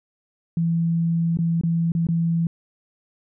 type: tone with dropouts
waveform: sine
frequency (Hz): 166.9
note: E3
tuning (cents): +22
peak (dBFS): -18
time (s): 0.57-2.47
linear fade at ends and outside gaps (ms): 2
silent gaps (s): 1.372-1.388 / 1.612-1.635 / 1.92-1.95 / 2.069-2.087
effects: none